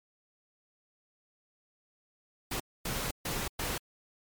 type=noise bursts at uneven times; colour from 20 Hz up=pink; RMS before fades=-34 dBFS; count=4; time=2.51-2.6 / 2.85-3.11 / 3.25-3.48 / 3.59-3.78 s; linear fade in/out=5 ms; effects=MP3 96 kbps